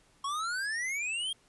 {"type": "exponential sweep", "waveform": "square", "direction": "up", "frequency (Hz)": [1087, 3263], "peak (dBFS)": -32, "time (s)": [0.24, 1.33], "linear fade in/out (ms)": 5, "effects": ["pink hiss -65 dBFS RMS until 1.48 s", "resampled to 24000 Hz"]}